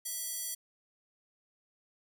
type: tone with high-pass filter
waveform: square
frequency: 656 Hz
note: E5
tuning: 9 cents flat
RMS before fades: -38 dBFS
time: 0.05-0.55 s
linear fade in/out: 10 ms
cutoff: 7700 Hz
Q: 0.98
effects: none